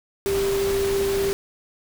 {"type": "tone in noise", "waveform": "sine", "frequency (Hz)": 394.1, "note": "G4", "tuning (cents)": 9, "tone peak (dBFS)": -20, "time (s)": [0.26, 1.33], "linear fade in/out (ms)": 0, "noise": "pink", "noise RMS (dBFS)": -30, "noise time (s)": [0.26, 1.33], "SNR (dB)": 7, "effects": []}